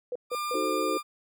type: tone bursts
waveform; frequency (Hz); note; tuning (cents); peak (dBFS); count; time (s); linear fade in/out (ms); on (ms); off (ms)
sine; 493.9; B4; 0; -29; 3; 0.12-0.545; 2; 35; 160
type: tone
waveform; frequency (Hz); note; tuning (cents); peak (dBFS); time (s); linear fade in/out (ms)
40% pulse; 1199; D6; +36; -29; 0.3-1.03; 50
type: chord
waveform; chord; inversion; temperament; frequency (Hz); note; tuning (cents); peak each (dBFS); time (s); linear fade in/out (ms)
sine; D# diminished seventh; none; equal; 311.1 / 370 / 440 / 523.3; D#4 / F#4 / A4 / C5; 0 / 0 / 0 / 0; -32; 0.54-0.98; 10
effects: none